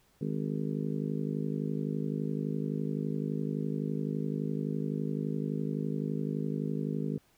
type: harmonic tone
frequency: 51.8 Hz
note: G#1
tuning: 4 cents flat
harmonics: 3 / 4 / 5 / 6 / 7 / 8 / 9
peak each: -34 / -35 / -37 / -48 / -43 / -41 / -45 dBFS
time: 0.21-7.18 s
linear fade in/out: 5 ms
effects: pink hiss -67 dBFS RMS until 7.37 s